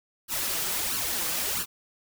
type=noise with flanger; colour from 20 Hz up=white; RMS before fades=-29 dBFS; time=0.28-1.66 s; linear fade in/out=50 ms; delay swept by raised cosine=0.68 to 6.18 ms; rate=1.5 Hz; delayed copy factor=+0.75; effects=none